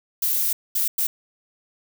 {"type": "noise bursts at uneven times", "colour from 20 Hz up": "violet", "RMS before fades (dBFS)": -22, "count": 3, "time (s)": [[0.22, 0.53], [0.75, 0.88], [0.98, 1.07]], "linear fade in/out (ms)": 5, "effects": []}